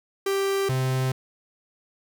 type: tone pair in turn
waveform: 45% pulse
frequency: 392 / 130.32 Hz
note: G4 / C3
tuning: 0 / -7 cents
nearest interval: octave + perfect fifth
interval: 1907 cents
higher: first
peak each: -22 dBFS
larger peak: neither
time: 0.26-0.69 / 0.69-1.12 s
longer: neither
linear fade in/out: 5 ms
effects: none